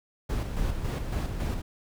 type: noise with tremolo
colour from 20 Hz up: brown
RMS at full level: -28 dBFS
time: 0.29-1.62 s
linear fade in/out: 10 ms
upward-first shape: square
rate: 3.6 Hz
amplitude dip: 45%
effects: none